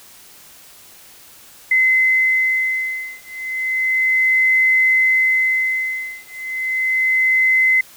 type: beating tone pair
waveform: sine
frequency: 2049 / 2049.33 Hz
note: C7 / C7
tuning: -37 / -37 cents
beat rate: 0.33 Hz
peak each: -17 dBFS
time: 1.71-7.81 s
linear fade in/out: 5 ms
effects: white hiss -44 dBFS RMS until 7.96 s